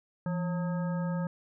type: harmonic tone with a mistuned harmonic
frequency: 180.9 Hz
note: F#3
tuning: 39 cents flat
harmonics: 1 / 3 / 5 / 7 / 9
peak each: -29 / -39 / -43 / -46 / -48 dBFS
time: 0.26-1.27 s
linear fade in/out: 2 ms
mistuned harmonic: 1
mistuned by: -110 cents
effects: none